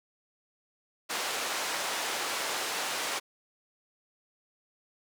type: band-pass noise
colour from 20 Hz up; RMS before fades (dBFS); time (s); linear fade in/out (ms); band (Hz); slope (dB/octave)
pink; -33; 1.09-3.2; 20; 610 to 9100; 12
effects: none